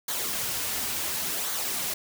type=noise with flanger; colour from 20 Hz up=white; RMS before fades=-30 dBFS; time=0.08-1.94 s; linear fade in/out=5 ms; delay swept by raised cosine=0.37 to 6.07 ms; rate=0.7 Hz; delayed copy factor=-0.5; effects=none